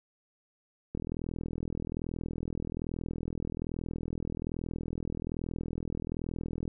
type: click train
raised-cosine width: 3 ms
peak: -22 dBFS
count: 237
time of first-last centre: 0.95-6.678 s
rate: 41.2 Hz
effects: none

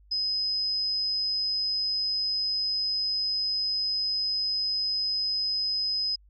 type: tone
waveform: sine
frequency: 5050 Hz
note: D#8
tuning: 25 cents sharp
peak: -25 dBFS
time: 0.11-6.16 s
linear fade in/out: 10 ms
effects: added 50 Hz sine -54 dBFS peak until 6.29 s

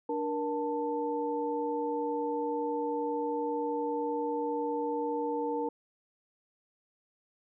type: tone cluster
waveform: sine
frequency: 294.6 / 472.6 / 885 Hz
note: D4 / A#4 / A5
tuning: +6 / +24 / +10 cents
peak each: -35 / -32 / -35 dBFS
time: 0.09-5.69 s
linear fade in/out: 5 ms
effects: none

